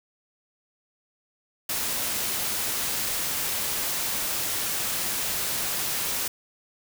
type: noise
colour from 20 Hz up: white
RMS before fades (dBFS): -28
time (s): 1.69-6.28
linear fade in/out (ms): 5
effects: none